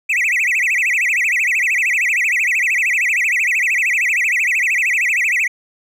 triangle tone with vibrato, 2262 Hz, C#7, 34 cents sharp, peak -12 dBFS, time 0.09-5.48 s, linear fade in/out 10 ms, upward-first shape sine, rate 13 Hz, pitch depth 290 cents each way, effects none

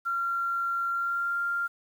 sine tone with pitch glide, 1376 to 1392 Hz, F6 to F6, -26 to -6 cents, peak -26 dBFS, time 0.05-1.68 s, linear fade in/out 20 ms, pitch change +20 cents, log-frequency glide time 0.86-1.4 s, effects 9-bit

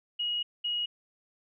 sine tone bursts at uneven times, 2894 Hz, F#7, 39 cents flat, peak -28 dBFS, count 2, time 0.19-0.43 / 0.64-0.86 s, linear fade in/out 10 ms, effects none

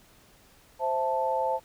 sine chord, A minor, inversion first, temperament equal, 523.3 / 659.3 / 880 Hz, C5 / E5 / A5, 0 / 0 / 0 cents, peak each -29 / -32 / -27 dBFS, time 0.79-1.6 s, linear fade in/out 50 ms, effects pink hiss -58 dBFS RMS until 1.64 s

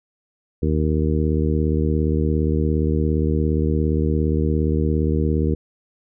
harmonic tone, 77.3 Hz, D#2, 11 cents flat, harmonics 1 / 2 / 3 / 4 / 5 / 6, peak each -20 / -23 / -25 / -26 / -27 / -28 dBFS, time 0.62-5.55 s, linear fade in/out 10 ms, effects none

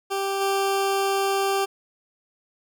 20% pulse tone with level steps, 392 Hz, G4, in tune, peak -19 / -16 dBFS, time 0.1-1.66 s, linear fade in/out 20 ms, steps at 0.4 s, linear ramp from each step 20 ms, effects none

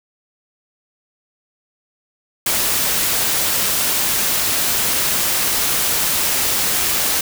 white noise, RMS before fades -18 dBFS, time 2.46-7.21 s, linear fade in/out 5 ms, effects none

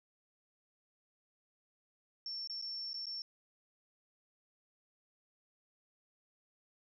sine tone with dropouts, 5430 Hz, F8, 50 cents flat, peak -39 dBFS, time 2.26-3.22 s, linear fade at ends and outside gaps 1 ms, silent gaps 2.474-2.497 / 2.615-2.623 / 2.932-2.942 / 3.057-3.067 s, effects none

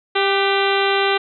harmonic tone with a mistuned harmonic, 395.2 Hz, G4, 14 cents sharp, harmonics 1 / 2 / 3 / 4 / 5 / 6 / 7 / 8 / 9 / 10, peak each -19 / -22 / -24 / -25 / -26 / -27 / -27 / -28 / -29 / -29 dBFS, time 0.15-1.18 s, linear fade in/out 10 ms, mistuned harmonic 4, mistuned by -49 cents, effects none

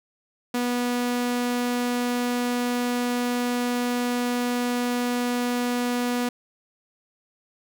sawtooth tone, 244.2 Hz, B3, 19 cents flat, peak -19 dBFS, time 0.54-6.29 s, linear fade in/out 5 ms, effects none

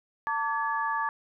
sine tone cluster, 896 / 1153 / 1699 Hz, A5 / D6 / G#6, +31 / -32 / +39 cents, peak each -30 / -30 / -32 dBFS, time 0.27-1.09 s, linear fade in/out 0 ms, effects none

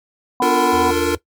harmonic tone, 249.3 Hz, B3, 16 cents sharp, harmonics 1 / 3 / 4, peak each -24 / -20 / -19 dBFS, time 0.4-0.91 s, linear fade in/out 2 ms
square chord, Bb major seventh, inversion first, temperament equal with one note detuned, 293.7 / 349.2 / 448.2 / 466.2 Hz, D4 / F4 / A4 / Bb4, 0 / 0 / +32 / 0 cents, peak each -22 / -21 / -23 / -21 dBFS, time 0.42-1.15 s, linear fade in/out 2 ms
triangle tone, 82.41 Hz, E2, in tune, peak -27 dBFS, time 0.72-1.18 s, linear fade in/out 20 ms
effects noise-tail reverb RT60 0.1 s tail -17 dB re dry + MP3 96 kbps

